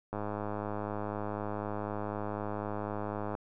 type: click train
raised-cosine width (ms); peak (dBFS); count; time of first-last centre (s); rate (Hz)
1; -22; 336; 0.13-3.351; 104
effects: none